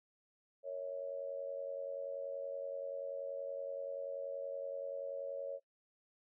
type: tone with amplitude modulation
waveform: sine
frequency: 554.4 Hz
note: C#5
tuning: in tune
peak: -35 dBFS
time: 0.63-5.6 s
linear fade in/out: 50 ms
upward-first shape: sine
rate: 90.5 Hz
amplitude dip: 80%
effects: noise-tail reverb RT60 0.1 s tail -21 dB re dry